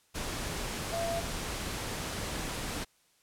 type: tone in noise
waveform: sine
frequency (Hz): 675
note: E5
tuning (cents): +41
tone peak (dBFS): -31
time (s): 0.92-1.21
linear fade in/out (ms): 20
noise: pink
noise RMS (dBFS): -36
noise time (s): 0.14-2.85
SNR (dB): +2
effects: white hiss -68 dBFS RMS until 3.22 s + low-pass 11000 Hz 12 dB/octave